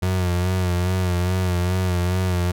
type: tone with vibrato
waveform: 35% pulse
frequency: 90.5 Hz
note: F#2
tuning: 38 cents flat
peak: -17 dBFS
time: 0.02-2.52 s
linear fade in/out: 10 ms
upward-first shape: sine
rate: 2.4 Hz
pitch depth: 49 cents each way
effects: none